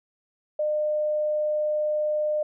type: tone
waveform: sine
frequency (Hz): 605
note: D#5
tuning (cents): -49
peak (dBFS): -22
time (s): 0.59-2.43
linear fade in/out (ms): 5
effects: none